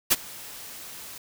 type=noise with ADSR envelope; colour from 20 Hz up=white; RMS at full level=-17 dBFS; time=0.1-1.18 s; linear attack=20 ms; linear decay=32 ms; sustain=-24 dB; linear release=3 ms; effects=none